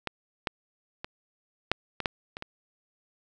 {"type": "clicks", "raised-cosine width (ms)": 0.3, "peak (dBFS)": [-14, -11, -19, -6, -16, -9, -21, -20], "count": 8, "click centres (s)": [0.073, 0.472, 1.045, 1.716, 2.003, 2.058, 2.369, 2.424], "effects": []}